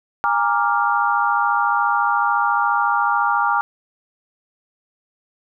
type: chord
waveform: sine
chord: Bb dominant seventh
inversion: third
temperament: equal with one note detuned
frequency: 818.2 / 932.3 / 1174.7 / 1396.9 Hz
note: Ab5 / Bb5 / D6 / F6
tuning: -26 / 0 / 0 / 0 cents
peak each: -21 dBFS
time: 0.24-3.61 s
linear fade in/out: 0 ms
effects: none